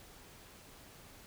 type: silence
effects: pink hiss -56 dBFS RMS until 1.26 s